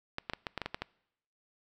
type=clicks; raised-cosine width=0.3 ms; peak=-18 dBFS; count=9; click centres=0.184 / 0.298 / 0.335 / 0.468 / 0.577 / 0.617 / 0.66 / 0.745 / 0.82 s; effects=noise-tail reverb RT60 0.8 s tail -24 dB re dry